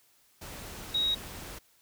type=tone in noise; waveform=sine; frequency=3800 Hz; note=A#7; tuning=33 cents sharp; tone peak=-25 dBFS; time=0.94-1.15 s; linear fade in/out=10 ms; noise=pink; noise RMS=-43 dBFS; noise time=0.41-1.59 s; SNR=+15 dB; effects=white hiss -65 dBFS RMS until 1.81 s